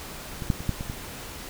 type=clicks; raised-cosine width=5 ms; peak=-21 / -9 / -24 / -11 / -19 / -19 dBFS; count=6; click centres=0.422 / 0.502 / 0.605 / 0.693 / 0.809 / 0.899 s; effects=pink hiss -39 dBFS RMS until 1.49 s